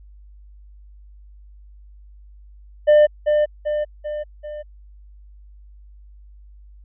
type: tone with echo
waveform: triangle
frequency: 599 Hz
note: D5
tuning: 34 cents sharp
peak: -7 dBFS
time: 2.87-3.07 s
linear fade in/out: 20 ms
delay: 390 ms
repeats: 4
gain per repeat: -5 dB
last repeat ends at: 4.63 s
effects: added 50 Hz sine -42 dBFS peak until 6.84 s + resampled to 8000 Hz